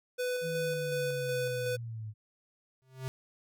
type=tone with tremolo; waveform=square; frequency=498.1 Hz; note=B4; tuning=15 cents sharp; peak=-31 dBFS; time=0.18-1.77 s; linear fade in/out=20 ms; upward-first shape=square; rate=2.7 Hz; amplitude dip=25%
type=linear sweep; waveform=sine; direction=down; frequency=164.81 to 105.7 Hz; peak=-37 dBFS; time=0.41-2.14 s; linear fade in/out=50 ms
type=tone with exponential growth; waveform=square; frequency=130.81 Hz; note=C3; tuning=in tune; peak=-32 dBFS; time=2.82-3.08 s; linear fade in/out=0 ms; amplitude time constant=56 ms
effects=none